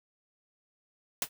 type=noise with exponential decay; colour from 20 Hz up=white; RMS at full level=-25 dBFS; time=1.22-1.29 s; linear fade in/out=2 ms; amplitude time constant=15 ms; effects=none